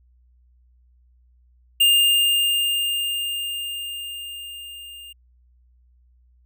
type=tone with level ramp; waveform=square; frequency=2809 Hz; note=F7; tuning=9 cents sharp; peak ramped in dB=-13 to -39 dBFS; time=1.8-5.13 s; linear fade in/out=10 ms; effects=added 61 Hz sine -54 dBFS peak until 6.45 s